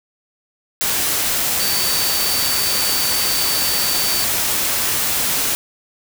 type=tone in noise; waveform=sine; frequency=4568 Hz; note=D8; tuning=49 cents flat; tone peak=-22 dBFS; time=1.6-4.24 s; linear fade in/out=0 ms; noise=white; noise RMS=-19 dBFS; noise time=0.81-5.55 s; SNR=-6 dB; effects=none